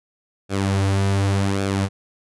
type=tone with flanger; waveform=sawtooth; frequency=98.1 Hz; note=G2; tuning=2 cents sharp; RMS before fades=-20 dBFS; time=0.49-1.89 s; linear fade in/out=50 ms; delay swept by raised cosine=1 to 6.6 ms; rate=0.88 Hz; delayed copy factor=-0.6; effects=resampled to 24000 Hz